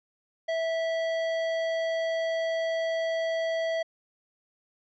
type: tone with hard clipping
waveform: sine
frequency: 655 Hz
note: E5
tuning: 11 cents flat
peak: -28 dBFS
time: 0.48-3.83 s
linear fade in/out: 10 ms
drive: 14 dB
effects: low-pass 5000 Hz 12 dB/octave